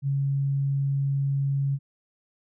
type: tone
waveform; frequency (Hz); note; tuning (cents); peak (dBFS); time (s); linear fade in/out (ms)
sine; 138.59; C#3; 0; -22; 0.02-1.79; 50
effects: none